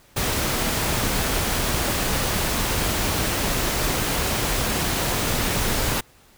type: noise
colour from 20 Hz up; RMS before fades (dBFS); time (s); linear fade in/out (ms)
pink; -23; 0.16-6.01; 10
effects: pink hiss -54 dBFS RMS until 6.37 s